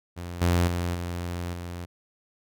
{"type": "tone with level steps", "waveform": "sawtooth", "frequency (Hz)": 87.31, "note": "F2", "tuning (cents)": 0, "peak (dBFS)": [-30, -16, -22, -26, -30], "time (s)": [0.16, 1.86], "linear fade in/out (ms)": 20, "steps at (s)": [0.41, 0.67, 0.94, 1.53], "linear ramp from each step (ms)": 10, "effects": []}